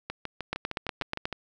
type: two click trains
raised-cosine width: 0.3 ms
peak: -17 / -13 dBFS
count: 9 / 7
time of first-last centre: 0.1-1.327 / 0.53-1.255 s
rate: 6.52 / 8.28 Hz
effects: none